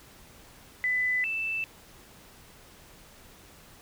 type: tone pair in turn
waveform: sine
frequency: 2000 / 2648 Hz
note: B6 / E7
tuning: +21 / +7 cents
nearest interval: perfect fourth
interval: 486 cents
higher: second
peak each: -24 / -28 dBFS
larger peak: first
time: 0.84-1.24 / 1.24-1.64 s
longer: neither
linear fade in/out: 0 ms
effects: pink hiss -53 dBFS RMS until 3.81 s